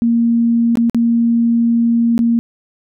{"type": "tone with dropouts", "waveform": "sine", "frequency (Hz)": 233.1, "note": "A#3", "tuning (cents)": 0, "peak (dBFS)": -10, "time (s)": [0.02, 2.39], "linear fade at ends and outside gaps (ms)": 0, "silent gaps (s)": [[0.755, 0.772], [0.897, 0.946], [2.179, 2.191]], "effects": []}